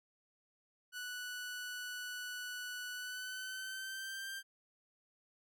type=tone with pitch glide; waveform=sawtooth; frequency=1480 to 1577.1 Hz; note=F#6 to G6; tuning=0 to +10 cents; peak=-38 dBFS; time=0.92-4.43 s; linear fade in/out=50 ms; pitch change=+110 cents; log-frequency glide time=2.92-4.26 s; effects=none

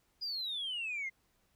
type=exponential sweep; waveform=sine; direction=down; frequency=4978 to 2063 Hz; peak=-34 dBFS; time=0.21-1.1 s; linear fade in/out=20 ms; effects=tanh soft clip ceiling -32 dBFS + pink hiss -74 dBFS RMS until 1.55 s

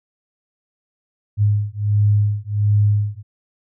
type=beating tone pair; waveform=sine; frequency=103.1 / 104.5 Hz; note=G#2 / G#2; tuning=-12 / +11 cents; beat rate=1.4 Hz; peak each=-17 dBFS; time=1.37-3.23 s; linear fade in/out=50 ms; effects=none

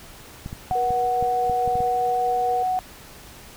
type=clicks; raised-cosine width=5 ms; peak=-20 dBFS; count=9; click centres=0.461 / 0.529 / 0.712 / 0.906 / 1.226 / 1.497 / 1.677 / 1.755 / 1.805 s
type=tone; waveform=sine; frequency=741 Hz; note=F#5; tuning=2 cents sharp; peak=-20 dBFS; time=0.71-2.79 s; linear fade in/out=0 ms
type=tone with tremolo; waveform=sine; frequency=481.3 Hz; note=B4; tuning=45 cents flat; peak=-25 dBFS; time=0.75-2.63 s; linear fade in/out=5 ms; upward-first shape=sine; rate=4.7 Hz; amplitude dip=25%
effects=pink hiss -44 dBFS RMS until 3.56 s

